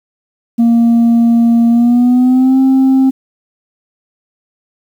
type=tone with pitch glide; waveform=sine; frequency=233.1 to 264.7 Hz; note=A#3 to C4; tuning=0 to +20 cents; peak=-3 dBFS; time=0.58-3.11 s; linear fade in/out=20 ms; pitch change=+220 cents; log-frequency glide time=1.69-2.59 s; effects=tanh soft clip ceiling -5 dBFS + 7-bit